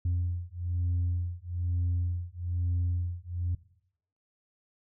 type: beating tone pair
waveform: sine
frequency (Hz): 87.31 / 88.41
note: F2 / F2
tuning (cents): 0 / +22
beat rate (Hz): 1.1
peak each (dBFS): -29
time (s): 0.05-3.55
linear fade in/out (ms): 5
effects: noise-tail reverb RT60 0.7 s tail -19 dB re dry + tanh soft clip ceiling -23 dBFS